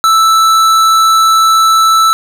sine tone with tanh clipping, 1319 Hz, E6, 1 cent sharp, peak -7 dBFS, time 0.04-2.13 s, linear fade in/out 0 ms, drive 17 dB, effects none

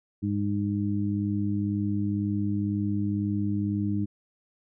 harmonic tone, 102 Hz, G#2, 31 cents flat, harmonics 1 / 2 / 3, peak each -29 / -28 / -30 dBFS, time 0.22-4.06 s, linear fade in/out 20 ms, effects none

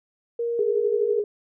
sine tone, 469.3 Hz, A#4, 12 cents sharp, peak -23 dBFS, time 0.39-1.2 s, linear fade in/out 5 ms
sine tone with tremolo, 415.3 Hz, G#4, in tune, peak -19 dBFS, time 0.59-1.24 s, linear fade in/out 2 ms, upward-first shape sine, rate 12 Hz, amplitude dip 60%
effects none

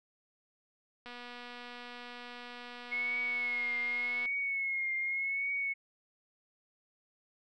click train, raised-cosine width 0.3 ms, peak -31 dBFS, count 778, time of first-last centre 1.06-4.258 s, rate 243 Hz
sine tone with vibrato, 2177 Hz, C#7, 32 cents flat, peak -31 dBFS, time 2.91-5.74 s, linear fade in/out 20 ms, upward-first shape triangle, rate 0.86 Hz, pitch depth 56 cents each way
effects none

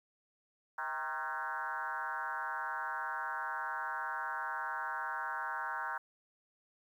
sine tone with frequency modulation, 1226 Hz, D#6, 26 cents flat, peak -35 dBFS, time 0.78-5.98 s, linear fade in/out 5 ms, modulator 145 Hz, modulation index 2.9, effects 11-bit

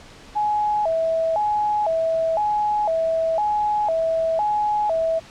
sine tone with vibrato, 740 Hz, F#5, in tune, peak -18 dBFS, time 0.35-5.2 s, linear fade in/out 20 ms, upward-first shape square, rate 0.99 Hz, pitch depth 220 cents each way, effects pink hiss -44 dBFS RMS until 5.3 s + low-pass 6000 Hz 12 dB/octave

